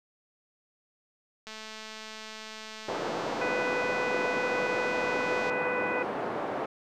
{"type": "click train", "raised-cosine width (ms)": 0.2, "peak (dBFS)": -25, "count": 879, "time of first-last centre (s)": [1.47, 5.498], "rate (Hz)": 218}
{"type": "band-pass noise", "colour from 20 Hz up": "pink", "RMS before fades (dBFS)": -33, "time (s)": [2.88, 6.66], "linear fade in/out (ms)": 5, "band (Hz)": [360, 1000], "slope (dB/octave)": 12}
{"type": "harmonic tone", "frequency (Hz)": 497.2, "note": "B4", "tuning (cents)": 12, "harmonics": [1, 2, 3, 4, 5], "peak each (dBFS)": [-32, -38, -35, -37, -37], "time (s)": [3.41, 6.03], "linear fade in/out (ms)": 5}
{"effects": []}